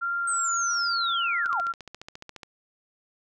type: tone with vibrato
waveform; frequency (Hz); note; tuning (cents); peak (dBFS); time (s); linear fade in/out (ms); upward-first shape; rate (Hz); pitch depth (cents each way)
sine; 1382; F6; -19; -25; 0.01-1.73; 20; triangle; 1.6; 13
type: linear sweep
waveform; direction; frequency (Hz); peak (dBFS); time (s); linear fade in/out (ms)
sine; down; 8390 to 641; -27; 0.27-1.61; 10
type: click train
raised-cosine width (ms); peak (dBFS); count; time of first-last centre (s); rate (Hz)
0.2; -23; 15; 1.46-2.432; 14.4
effects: none